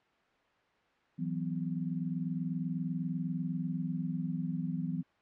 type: chord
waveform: sine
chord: E suspended second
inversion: none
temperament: equal with one note detuned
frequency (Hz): 164.81 / 185 / 252.9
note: E3 / F#3 / B3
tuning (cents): 0 / 0 / +41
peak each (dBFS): -35 / -37 / -38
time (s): 1.18-5.03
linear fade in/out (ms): 20
effects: white hiss -68 dBFS RMS until 5.21 s + low-pass 2000 Hz 12 dB/octave